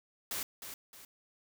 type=noise with echo; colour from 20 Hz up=white; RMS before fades=-37 dBFS; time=0.31-0.43 s; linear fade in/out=2 ms; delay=310 ms; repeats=2; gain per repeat=-8 dB; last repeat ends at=1.05 s; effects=none